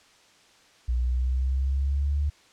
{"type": "exponential sweep", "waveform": "sine", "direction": "up", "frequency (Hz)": [60, 73.42], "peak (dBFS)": -22, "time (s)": [0.88, 2.3], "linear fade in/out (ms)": 10, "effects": ["white hiss -57 dBFS RMS until 2.52 s", "low-pass 6000 Hz 12 dB/octave"]}